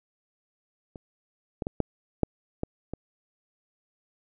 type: clicks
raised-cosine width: 2 ms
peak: -27 / -16 / -16 / -10 / -8 / -15 / -20 dBFS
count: 7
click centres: 0.958 / 1.622 / 1.669 / 1.803 / 2.233 / 2.634 / 2.936 s
effects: none